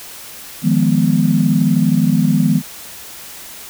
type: chord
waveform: sine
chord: F half-diminished seventh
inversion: third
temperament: equal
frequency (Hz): 155.56 / 174.61 / 207.7 / 246.9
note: Eb3 / F3 / Ab3 / Cb4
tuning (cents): 0 / 0 / 0 / 0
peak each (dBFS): -16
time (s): 0.62-2.62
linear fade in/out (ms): 50
effects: tanh soft clip ceiling 0 dBFS + white hiss -34 dBFS RMS until 3.69 s